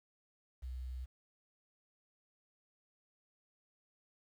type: tone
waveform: sine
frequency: 63.5 Hz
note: B1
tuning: 49 cents sharp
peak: -39 dBFS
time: 0.62-1.06 s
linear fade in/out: 20 ms
effects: tanh soft clip ceiling -35 dBFS + 11-bit